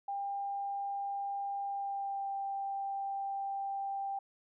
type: tone with pitch glide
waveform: sine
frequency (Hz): 798 to 788.8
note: G5 to G5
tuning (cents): +31 to +11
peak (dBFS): -34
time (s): 0.08-4.19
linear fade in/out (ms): 5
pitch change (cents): -20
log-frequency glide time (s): 1.66-2.31
effects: none